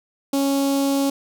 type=tone with notch filter; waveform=sawtooth; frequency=276.5 Hz; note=C#4; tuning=4 cents flat; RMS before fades=-20 dBFS; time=0.33-1.1 s; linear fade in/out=5 ms; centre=1800 Hz; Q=0.59; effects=none